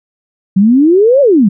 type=exponential two-way sweep; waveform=sine; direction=up then down; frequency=183.8 to 584 to 183.8 Hz; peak=-4 dBFS; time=0.56-1.49 s; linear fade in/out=10 ms; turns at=1.21 s; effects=none